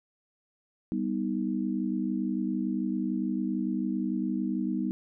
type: chord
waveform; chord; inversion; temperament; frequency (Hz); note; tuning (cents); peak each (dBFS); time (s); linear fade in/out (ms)
sine; G augmented; none; equal with one note detuned; 196 / 246.9 / 313.8; G3 / B3 / D#4; 0 / 0 / +15; -31 / -31 / -32; 0.92-4.91; 0
effects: none